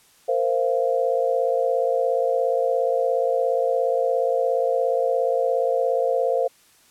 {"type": "chord", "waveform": "sine", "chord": "Bb suspended second", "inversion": "none", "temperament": "equal with one note detuned", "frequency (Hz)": [466.2, 523.3, 690], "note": ["Bb4", "C5", "F5"], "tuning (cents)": [0, 0, -21], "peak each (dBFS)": [-24, -21, -25], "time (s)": [0.28, 6.48], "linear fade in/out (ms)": 10, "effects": ["white hiss -56 dBFS RMS until 6.9 s", "low-pass 12000 Hz 12 dB/octave"]}